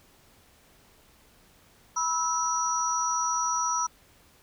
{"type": "tone cluster", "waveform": "sine", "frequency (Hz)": [977, 1311, 5820], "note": ["B5", "E6", "F#8"], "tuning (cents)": [-19, -10, -29], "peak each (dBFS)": -29, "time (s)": [1.96, 3.87], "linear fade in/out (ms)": 10, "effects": ["pink hiss -59 dBFS RMS until 4.42 s"]}